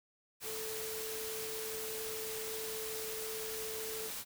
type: tone in noise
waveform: sine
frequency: 440 Hz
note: A4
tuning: in tune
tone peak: -42 dBFS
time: 0.43-4.11 s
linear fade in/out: 50 ms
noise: white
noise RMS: -42 dBFS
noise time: 0.4-4.25 s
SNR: -3 dB
effects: none